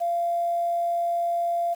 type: tone with quantisation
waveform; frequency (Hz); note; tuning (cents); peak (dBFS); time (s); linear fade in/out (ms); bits
sine; 688; F5; -26; -22; 0-1.75; 20; 8
effects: none